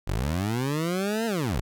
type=linear two-way sweep; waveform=20% pulse; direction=up then down; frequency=40.75 to 233.1 to 40.75 Hz; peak=-20 dBFS; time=0.07-1.61 s; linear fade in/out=10 ms; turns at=1.26 s; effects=none